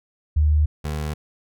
sine / 25% pulse tone pair in turn, 75.7 / 75.7 Hz, D#2 / D#2, -47 / -47 cents, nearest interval unison, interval 0 cents, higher neither, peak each -14 / -21 dBFS, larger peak first, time 0.36-0.66 / 0.84-1.14 s, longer neither, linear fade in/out 10 ms, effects none

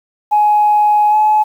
sine tone with pitch glide, 839 to 853.2 Hz, G#5 to G#5, +17 to +46 cents, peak -7 dBFS, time 0.31-1.44 s, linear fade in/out 20 ms, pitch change +29 cents, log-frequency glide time 1.1-1.15 s, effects tanh soft clip ceiling -3 dBFS + 7-bit

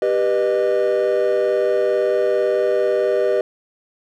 triangle chord, G augmented, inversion none, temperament just, 392 / 490 / 612.5 Hz, G4 / B4 / D#5, 0 / -14 / -27 cents, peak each -17 dBFS, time 0.02-3.41 s, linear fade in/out 2 ms, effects tanh soft clip ceiling -8 dBFS

